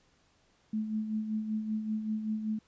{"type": "tone with tremolo", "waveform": "sine", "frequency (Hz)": 216.4, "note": "A3", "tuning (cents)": -29, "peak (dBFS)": -28, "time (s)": [0.73, 2.59], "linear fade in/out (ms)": 5, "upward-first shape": "sine", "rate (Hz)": 5.2, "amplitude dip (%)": 55, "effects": ["pink hiss -68 dBFS RMS until 2.67 s", "resampled to 16000 Hz"]}